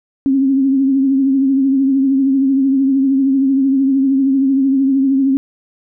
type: tone with vibrato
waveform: sine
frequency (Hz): 270.1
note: C#4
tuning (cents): -45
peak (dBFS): -10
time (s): 0.26-5.37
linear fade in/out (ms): 0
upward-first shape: triangle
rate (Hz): 13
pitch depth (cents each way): 56
effects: none